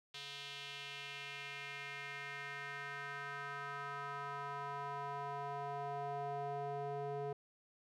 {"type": "tone with band-pass filter sweep", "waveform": "square", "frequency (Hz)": 141.5, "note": "C#3", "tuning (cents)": 36, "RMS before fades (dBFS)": -44, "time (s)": [0.14, 7.33], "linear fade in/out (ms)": 5, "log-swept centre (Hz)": [3500, 540], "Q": 2.6, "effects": []}